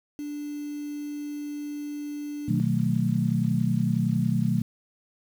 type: tone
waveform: sine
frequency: 293.1 Hz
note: D4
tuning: 3 cents flat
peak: -31 dBFS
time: 0.19-2.6 s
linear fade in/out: 0 ms
type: chord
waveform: sine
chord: B dominant seventh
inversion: none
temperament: just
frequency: 123.47 / 154.34 / 185.21 / 222.2 Hz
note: B2 / D#3 / F#3 / A3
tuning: 0 / -14 / +2 / +17 cents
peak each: -27 dBFS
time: 2.48-4.62 s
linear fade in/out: 5 ms
effects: 8-bit